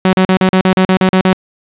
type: tone bursts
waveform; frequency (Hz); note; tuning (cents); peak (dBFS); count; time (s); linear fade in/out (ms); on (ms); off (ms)
sawtooth; 187.1; F#3; +20; -3; 11; 0.05-1.331; 2; 81; 39
effects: resampled to 8000 Hz + 7-bit